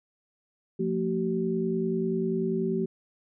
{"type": "tone cluster", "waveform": "sine", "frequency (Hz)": [175.5, 225.8, 380.7], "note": ["F3", "A3", "F#4"], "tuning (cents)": [9, 45, 49], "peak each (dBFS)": [-30, -30, -28], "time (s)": [0.79, 2.86], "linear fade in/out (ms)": 10, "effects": []}